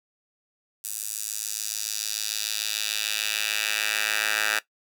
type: tone with high-pass filter sweep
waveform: 10% pulse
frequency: 106.8 Hz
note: G#2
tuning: 49 cents sharp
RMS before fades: -28 dBFS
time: 0.84-4.59 s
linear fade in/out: 5 ms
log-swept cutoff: 8700 to 1600 Hz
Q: 1.4
effects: noise-tail reverb RT60 0.1 s tail -17 dB re dry